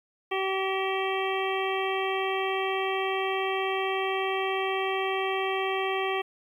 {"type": "harmonic tone with a mistuned harmonic", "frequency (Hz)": 383.5, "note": "G4", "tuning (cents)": -38, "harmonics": [1, 2, 3, 5, 6, 7, 8], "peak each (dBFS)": [-29, -32, -34, -36, -37, -37, -38], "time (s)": [0.31, 6.22], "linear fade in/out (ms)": 10, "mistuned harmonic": 8, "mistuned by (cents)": 62, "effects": ["10-bit"]}